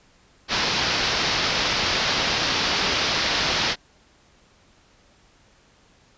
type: low-pass noise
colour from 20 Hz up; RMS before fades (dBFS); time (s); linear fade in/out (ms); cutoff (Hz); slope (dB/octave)
white; -23; 0.48-3.76; 50; 5400; 48
effects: pink hiss -57 dBFS RMS until 6.17 s + resampled to 16000 Hz